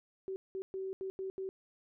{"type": "tone bursts at uneven times", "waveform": "sine", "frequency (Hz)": 381.9, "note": "G4", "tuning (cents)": -45, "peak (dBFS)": -36, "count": 6, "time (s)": [[0.28, 0.36], [0.55, 0.62], [0.74, 0.93], [1.01, 1.1], [1.19, 1.3], [1.38, 1.49]], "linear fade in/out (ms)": 0, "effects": []}